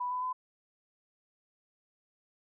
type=tone with pitch steps; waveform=sine; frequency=987.8 / 1000.4 / 1013.2 Hz; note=B5 / B5 / B5; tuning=0 / +22 / +44 cents; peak=-31 dBFS; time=0-0.33 s; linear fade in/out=10 ms; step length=110 ms; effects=none